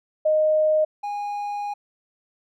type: tone pair in turn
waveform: sine / triangle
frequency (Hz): 619 / 820.9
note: D#5 / G#5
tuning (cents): -9 / -20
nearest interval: perfect fourth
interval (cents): 489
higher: second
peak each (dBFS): -16 / -24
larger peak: first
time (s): 0.25-0.85 / 1.03-1.74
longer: second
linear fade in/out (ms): 10
effects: none